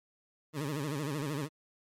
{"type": "tone with vibrato", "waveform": "20% pulse", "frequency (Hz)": 145.9, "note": "D3", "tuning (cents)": -11, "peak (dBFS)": -28, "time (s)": [0.53, 1.49], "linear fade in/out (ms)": 50, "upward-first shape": "sine", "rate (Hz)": 13, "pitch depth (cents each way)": 140, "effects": ["MP3 64 kbps"]}